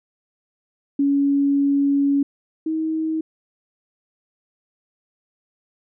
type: tone pair in turn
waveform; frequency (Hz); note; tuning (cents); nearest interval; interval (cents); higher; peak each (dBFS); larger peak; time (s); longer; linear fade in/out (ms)
sine; 280.8 / 317.6; C#4 / D#4; +22 / +36; major second; 214; second; -15 / -20; first; 0.99-2.23 / 2.66-3.21; first; 5
effects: none